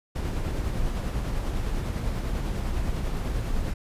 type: noise with tremolo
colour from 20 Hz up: brown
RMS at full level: -26 dBFS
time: 0.15-3.74 s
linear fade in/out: 10 ms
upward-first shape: triangle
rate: 10 Hz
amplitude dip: 35%
effects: resampled to 32000 Hz